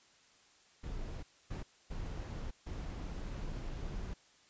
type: noise bursts at uneven times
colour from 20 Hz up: brown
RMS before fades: -41 dBFS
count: 4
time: 0.83-1.23 / 1.5-1.63 / 1.9-2.51 / 2.66-4.14 s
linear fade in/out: 10 ms
effects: white hiss -65 dBFS RMS until 4.49 s + resampled to 16000 Hz